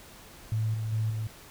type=tone with level steps; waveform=sine; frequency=110 Hz; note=A2; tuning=in tune; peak=-25 / -29 / -25 / -29 dBFS; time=0.52-1.27 s; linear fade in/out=0 ms; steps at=0.74 / 0.92 / 1.1 s; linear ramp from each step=5 ms; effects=pink hiss -50 dBFS RMS until 1.5 s